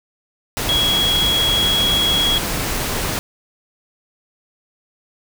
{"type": "tone in noise", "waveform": "sine", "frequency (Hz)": 3322, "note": "G#7", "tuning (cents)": 0, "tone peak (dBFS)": -15, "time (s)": [0.69, 2.38], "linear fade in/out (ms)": 0, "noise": "pink", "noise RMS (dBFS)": -22, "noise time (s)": [0.57, 3.19], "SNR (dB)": 4, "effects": []}